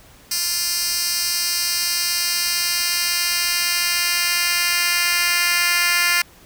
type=tone with high-pass filter sweep; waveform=10% pulse; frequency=349.2 Hz; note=F4; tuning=in tune; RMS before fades=-20 dBFS; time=0.31-6.22 s; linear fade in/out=5 ms; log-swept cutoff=5200 to 2200 Hz; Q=1.2; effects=pink hiss -48 dBFS RMS until 6.45 s